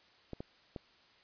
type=clicks; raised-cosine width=2 ms; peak=-27 dBFS; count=3; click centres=0.333 / 0.405 / 0.762 s; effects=white hiss -64 dBFS RMS until 1.23 s + resampled to 11025 Hz